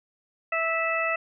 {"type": "harmonic tone", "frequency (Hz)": 656, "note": "E5", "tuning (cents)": -9, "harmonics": [1, 2, 3, 4], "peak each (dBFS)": [-29, -29, -29, -29], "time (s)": [0.52, 1.16], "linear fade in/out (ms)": 5, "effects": []}